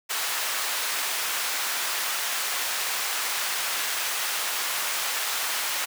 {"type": "high-pass noise", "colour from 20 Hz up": "pink", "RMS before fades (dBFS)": -28, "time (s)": [0.09, 5.86], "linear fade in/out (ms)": 20, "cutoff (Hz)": 1100, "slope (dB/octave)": 12, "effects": []}